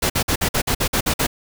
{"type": "noise bursts", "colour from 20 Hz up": "pink", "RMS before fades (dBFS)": -19, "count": 10, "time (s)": [0.02, 1.269], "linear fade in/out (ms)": 10, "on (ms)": 79, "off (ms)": 51, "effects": []}